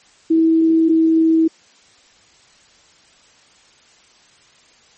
sine tone pair in turn, 324.6 / 323.5 Hz, E4 / E4, -27 / -32 cents, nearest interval unison, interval 5 cents, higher first, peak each -10 dBFS, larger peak neither, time 0.3-0.89 / 0.89-1.48 s, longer neither, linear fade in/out 10 ms, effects white hiss -51 dBFS RMS until 4.97 s + MP3 32 kbps

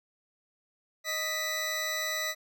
20% pulse tone pair together, 622.2 / 1975.5 Hz, D#5 / B6, 0 / 0 cents, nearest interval octave + minor sixth, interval 2000 cents, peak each -31 / -26 dBFS, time 1.04-2.35 s, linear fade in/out 50 ms, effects none

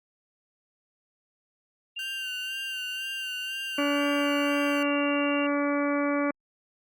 sine tone with pitch glide, 2794 to 2775 Hz, F7 to F7, 0 to -12 cents, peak -32 dBFS, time 1.96-5.47 s, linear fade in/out 10 ms, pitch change -12 cents, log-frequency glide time 4.29-4.59 s
sawtooth tone with vibrato, 1539 Hz, G6, 32 cents flat, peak -34 dBFS, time 1.99-4.83 s, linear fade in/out 2 ms, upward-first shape sine, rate 2 Hz, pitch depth 46 cents each way
harmonic tone, 287 Hz, D4, 40 cents flat, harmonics 1 / 2 / 3 / 4 / 5 / 6 / 7 / 8, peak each -26 / -29 / -40 / -33 / -37 / -42 / -40 / -37 dBFS, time 3.78-6.31 s, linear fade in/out 5 ms
effects Opus 48 kbps

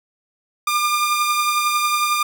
sawtooth beating tone pair, 1200 / 1211 Hz, D6 / D#6, +37 / -47 cents, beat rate 11 Hz, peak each -14 / -22 dBFS, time 0.67-2.23 s, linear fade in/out 5 ms, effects none

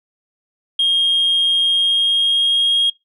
sine tone with pitch glide, 3237 to 3261 Hz, G#7 to G#7, -45 to -32 cents, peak -11 dBFS, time 0.79-2.9 s, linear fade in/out 5 ms, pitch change +13 cents, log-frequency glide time 1.66-2.75 s, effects noise-tail reverb RT60 0.2 s tail -25 dB re dry + tanh soft clip ceiling -10 dBFS

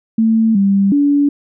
sine tone with pitch steps, 223.4 / 197.4 / 286.5 Hz, A3 / G3 / D4, +27 / +12 / -43 cents, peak -9 dBFS, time 0.18-1.29 s, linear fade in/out 5 ms, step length 370 ms, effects none

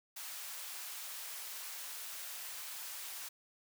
white high-pass noise, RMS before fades -45 dBFS, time 0.16-3.29 s, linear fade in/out 10 ms, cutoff 760 Hz, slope 12 dB/octave, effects none

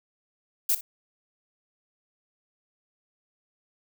violet noise with echo, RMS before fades -23 dBFS, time 0.69-0.75 s, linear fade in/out 5 ms, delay 60 ms, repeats 1, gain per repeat -15 dB, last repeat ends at 0.81 s, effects none

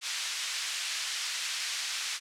white band-pass noise, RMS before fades -34 dBFS, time 0.01-2.2 s, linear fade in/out 50 ms, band 1800 to 5800 Hz, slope 12 dB/octave, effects low-pass 10000 Hz 12 dB/octave

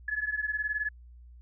sine beating tone pair, 1700 / 1719 Hz, G#6 / A6, +40 / -41 cents, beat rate 19 Hz, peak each -31 / -33 dBFS, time 0.08-0.89 s, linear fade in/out 5 ms, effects added 60 Hz sine -48 dBFS peak until 1.41 s

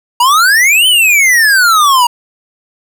square exponential two-way sweep, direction up then down, 938 to 3100 to 938 Hz, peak -6 dBFS, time 0.2-2.07 s, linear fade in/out 5 ms, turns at 0.87 s, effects none

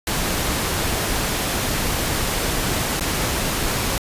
pink noise with dropouts, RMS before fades -22 dBFS, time 0.07-3.98 s, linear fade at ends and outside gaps 1 ms, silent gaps 2.997-3.008 s, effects resampled to 32000 Hz

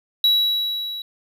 triangle tone with level ramp, 3900 Hz, B7, 23 cents flat, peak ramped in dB -11 to -27 dBFS, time 0.24-1.02 s, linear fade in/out 2 ms, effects none

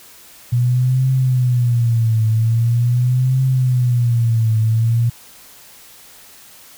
sine tone with vibrato, 120.4 Hz, B2, 44 cents flat, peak -12 dBFS, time 0.52-5.1 s, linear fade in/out 10 ms, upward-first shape triangle, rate 0.43 Hz, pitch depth 160 cents each way, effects white hiss -43 dBFS RMS until 6.77 s

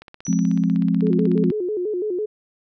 click train, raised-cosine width 0.3 ms, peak -24 dBFS, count 25, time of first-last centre 0.02-1.501 s, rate 16.2 Hz
sine tone with exponential decay, 5910 Hz, F#8, 3 cents flat, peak -28 dBFS, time 0.25-0.76 s, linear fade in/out 2 ms, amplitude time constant 110 ms
sine chord, F minor, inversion none, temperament just, 174.61 / 209.5 / 261.9 Hz, F3 / Ab3 / C4, 0 / +15 / +2 cents, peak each -19 / -21 / -22 dBFS, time 0.28-1.51 s, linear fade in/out 5 ms
sine tone with vibrato, 390.7 Hz, G4, 6 cents flat, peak -21 dBFS, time 1.02-2.26 s, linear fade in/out 10 ms, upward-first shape square, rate 6 Hz, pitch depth 150 cents each way
effects none

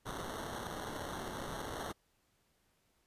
violet noise with sample-and-hold, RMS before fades -42 dBFS, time 0.05-1.93 s, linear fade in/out 20 ms, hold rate 2450 Hz, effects pink hiss -75 dBFS RMS until 3.06 s + resampled to 32000 Hz

